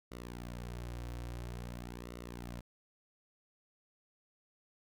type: tone with flanger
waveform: sawtooth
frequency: 59.9 Hz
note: A#1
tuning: 48 cents sharp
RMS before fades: -44 dBFS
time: 0.11-2.61 s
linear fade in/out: 10 ms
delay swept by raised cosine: 1.2 to 4.9 ms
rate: 0.49 Hz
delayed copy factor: -0.65
effects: none